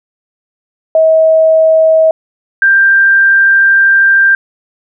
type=tone pair in turn; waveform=sine; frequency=640 / 1583.2 Hz; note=D#5 / G6; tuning=+49 / +17 cents; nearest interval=octave + major third; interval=1568 cents; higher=second; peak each=-4 dBFS; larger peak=neither; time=0.95-2.11 / 2.62-4.35 s; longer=second; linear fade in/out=2 ms; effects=none